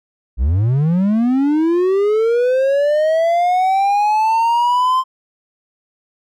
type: linear sweep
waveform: triangle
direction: up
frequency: 53.4 to 1046.5 Hz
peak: -10 dBFS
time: 0.37-5.04 s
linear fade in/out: 50 ms
effects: none